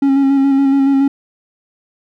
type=tone with vibrato; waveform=triangle; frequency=274 Hz; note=C#4; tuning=20 cents flat; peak=-7 dBFS; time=0.02-1.08 s; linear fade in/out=5 ms; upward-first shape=square; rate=7.1 Hz; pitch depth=20 cents each way; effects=none